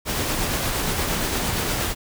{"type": "noise with tremolo", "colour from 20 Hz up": "pink", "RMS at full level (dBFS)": -23, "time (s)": [0.05, 1.95], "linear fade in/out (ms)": 50, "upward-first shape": "sine", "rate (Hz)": 8.6, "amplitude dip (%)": 25, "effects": []}